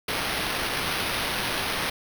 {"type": "noise with sample-and-hold", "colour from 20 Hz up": "blue", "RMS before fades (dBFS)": -28, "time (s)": [0.08, 1.9], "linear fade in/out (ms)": 5, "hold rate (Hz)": 7350, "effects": []}